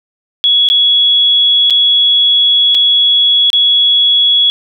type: tone with dropouts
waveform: sine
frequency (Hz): 3360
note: G#7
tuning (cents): +19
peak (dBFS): -6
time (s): 0.44-4.5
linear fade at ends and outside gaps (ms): 0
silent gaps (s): 0.688-0.7 / 1.7-1.706 / 2.746-2.75 / 3.502-3.531
effects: none